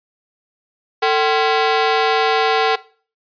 sawtooth ring-modulated tone, 607 Hz, D#5, 43 cents flat, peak -6 dBFS, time 1.02-2.76 s, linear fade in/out 10 ms, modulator 162 Hz, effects noise-tail reverb RT60 0.4 s tail -18 dB re dry + resampled to 11025 Hz

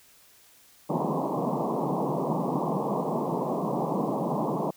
pink band-pass noise, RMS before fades -28 dBFS, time 0.89-4.71 s, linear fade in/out 10 ms, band 140 to 1100 Hz, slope 96 dB/octave, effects white hiss -57 dBFS RMS until 4.76 s

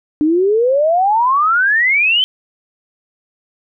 sine exponential sweep, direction up, 293.7 to 3129 Hz, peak -10 dBFS, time 0.21-2.24 s, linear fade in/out 0 ms, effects none

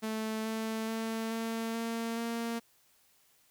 sawtooth tone with pitch steps, 219.2 / 221.6 / 224.1 / 226.5 / 229 / 231.6 Hz, A3 / A3 / A3 / A#3 / A#3 / A#3, -6 / +13 / +32 / -50 / -31 / -11 cents, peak -29 dBFS, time 0.02-2.6 s, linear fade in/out 20 ms, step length 430 ms, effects white hiss -67 dBFS RMS until 3.5 s

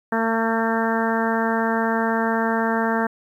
harmonic tone, 226 Hz, A3, 47 cents sharp, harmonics 1 / 2 / 3 / 4 / 5 / 6 / 7 / 8, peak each -23 / -26 / -27 / -26 / -31 / -31 / -28 / -31 dBFS, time 0.12-3.07 s, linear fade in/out 5 ms, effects 9-bit

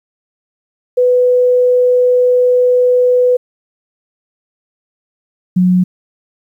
sine tone pair in turn, 497.1 / 181.84 Hz, B4 / F#3, +11 / -30 cents, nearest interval octave + perfect fourth, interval 1741 cents, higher first, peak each -7 dBFS, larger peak neither, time 0.97-3.37 / 5.56-5.84 s, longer first, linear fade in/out 10 ms, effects 8-bit

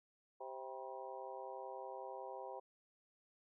harmonic tone with a mistuned harmonic, 130.81 Hz, C3, in tune, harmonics 3 / 4 / 5 / 6 / 7 / 8, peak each -53 / -50 / -54 / -51 / -52 / -63 dBFS, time 0.4-2.6 s, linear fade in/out 10 ms, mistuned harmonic 7, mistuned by +84 cents, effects none

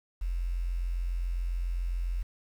sine tone with quantisation, 43.65 Hz, F1, in tune, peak -28 dBFS, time 0.21-2.23 s, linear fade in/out 10 ms, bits 9, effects none

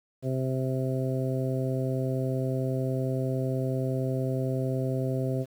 harmonic tone, 130.81 Hz, C3, in tune, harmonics 1 / 2 / 3 / 4 / 5, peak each -28 / -33 / -34 / -35 / -37 dBFS, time 0.22-5.46 s, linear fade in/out 50 ms, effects 9-bit

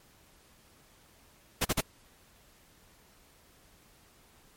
pink noise bursts, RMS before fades -27 dBFS, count 3, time 1.61-1.81 s, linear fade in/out 10 ms, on 40 ms, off 40 ms, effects pink hiss -61 dBFS RMS until 4.56 s + MP3 64 kbps

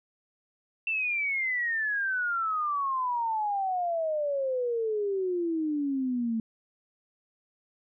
sine exponential sweep, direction down, 2697 to 220.9 Hz, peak -26 dBFS, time 0.87-6.4 s, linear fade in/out 2 ms, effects none

